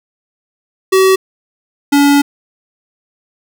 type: tone pair in turn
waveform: square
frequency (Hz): 380.1 / 284.8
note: F#4 / C#4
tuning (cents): +47 / +47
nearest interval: perfect fourth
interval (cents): 500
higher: first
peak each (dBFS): -7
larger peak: neither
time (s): 0.92-1.16 / 1.92-2.22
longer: second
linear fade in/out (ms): 10
effects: none